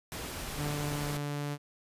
pink noise, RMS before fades -39 dBFS, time 0.12-1.17 s, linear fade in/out 0 ms
sawtooth tone with pitch glide, 146.83 to 145.14 Hz, D3 to D3, 0 to -20 cents, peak -29 dBFS, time 0.56-1.58 s, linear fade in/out 50 ms, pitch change -20 cents, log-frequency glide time 0.78-1.2 s
effects resampled to 32000 Hz

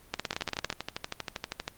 two click trains, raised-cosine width 0.2 ms, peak -15 / -12 dBFS, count 18 / 11, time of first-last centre 0.33-1.679 / 0.14-0.702 s, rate 12.6 / 17.8 Hz, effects pink hiss -57 dBFS RMS until 1.77 s + Opus 32 kbps

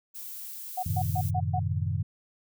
violet noise, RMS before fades -40 dBFS, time 0.14-1.31 s, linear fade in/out 20 ms
sine tone bursts, 736 Hz, F#5, 9 cents flat, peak -27 dBFS, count 5, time 0.77-1.595 s, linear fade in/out 10 ms, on 61 ms, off 130 ms
sine chord, F# diminished seventh, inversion none, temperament equal, 92.5 / 110 / 130.81 / 155.56 Hz, F#2 / A2 / C3 / Eb3, 0 / 0 / 0 / 0 cents, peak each -29 / -32 / -34 / -33 dBFS, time 0.86-2.03 s, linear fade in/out 5 ms
effects none

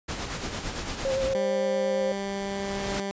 pink noise with tremolo, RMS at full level -31 dBFS, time 0.08-1.34 s, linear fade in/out 10 ms, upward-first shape sine, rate 8.8 Hz, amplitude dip 45%
sine tone with vibrato, 533 Hz, C5, 32 cents sharp, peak -24 dBFS, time 1.05-2.12 s, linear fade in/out 0 ms, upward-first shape sine, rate 8.8 Hz, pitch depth 23 cents each way
15% pulse tone, 197.8 Hz, G3, 16 cents sharp, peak -23 dBFS, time 1.35-3.11 s, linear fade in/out 0 ms
pink noise with exponential growth, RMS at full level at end -30 dBFS, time 1.52-3 s, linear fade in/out 2 ms, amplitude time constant 320 ms
effects resampled to 16000 Hz

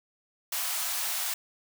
white high-pass noise, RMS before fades -31 dBFS, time 0.52-1.34 s, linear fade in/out 5 ms, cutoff 640 Hz, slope 48 dB/octave, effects none

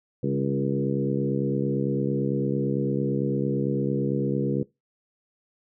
harmonic tone with a mistuned harmonic, 68.9 Hz, C#2, 10 cents flat, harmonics 2 / 3 / 4 / 5 / 6 / 7, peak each -27 / -29 / -30 / -31 / -32 / -32 dBFS, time 0.23-4.63 s, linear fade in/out 5 ms, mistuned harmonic 3, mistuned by -37 cents, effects noise-tail reverb RT60 0.2 s tail -20 dB re dry

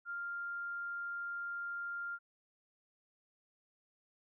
sine tone, 1396.9 Hz, F6, in tune, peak -38 dBFS, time 0.05-2.19 s, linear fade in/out 50 ms, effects none

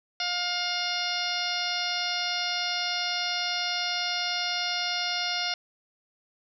harmonic tone with a mistuned harmonic, 710 Hz, F5, 28 cents sharp, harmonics 1 / 2 / 3 / 4 / 5 / 6 / 7 / 8, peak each -35 / -35 / -35 / -35 / -35 / -35 / -35 / -35 dBFS, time 0.2-5.54 s, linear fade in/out 2 ms, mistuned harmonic 8, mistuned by -39 cents, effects none

